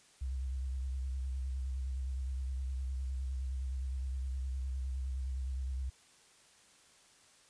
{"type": "tone with vibrato", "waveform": "sine", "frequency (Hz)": 65.41, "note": "C2", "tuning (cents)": 0, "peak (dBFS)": -34, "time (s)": [0.21, 5.9], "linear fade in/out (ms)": 10, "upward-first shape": "square", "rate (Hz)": 9.7, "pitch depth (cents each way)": 40, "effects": ["white hiss -63 dBFS RMS until 7.49 s", "resampled to 22050 Hz"]}